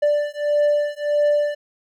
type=beating tone pair; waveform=triangle; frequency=587.3 / 588.9 Hz; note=D5 / D5; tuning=0 / +5 cents; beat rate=1.6 Hz; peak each=-18 dBFS; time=0.02-1.55 s; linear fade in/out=10 ms; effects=none